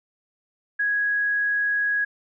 sine tone, 1661.2 Hz, G#6, in tune, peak -20 dBFS, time 0.79-2.05 s, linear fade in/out 10 ms, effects none

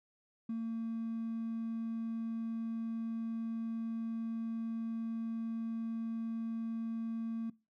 triangle tone with hard clipping, 227.2 Hz, A#3, 44 cents flat, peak -35 dBFS, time 0.49-7.5 s, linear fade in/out 5 ms, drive 4 dB, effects noise-tail reverb RT60 0.3 s tail -22 dB re dry

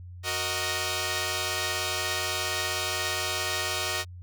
5% pulse chord, D# minor, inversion first, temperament equal, 370 / 466.2 / 622.3 Hz, F#4 / A#4 / D#5, 0 / 0 / 0 cents, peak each -21 / -23 / -19 dBFS, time 0.23-4.05 s, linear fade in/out 50 ms, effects added 89 Hz sine -40 dBFS peak until 4.22 s

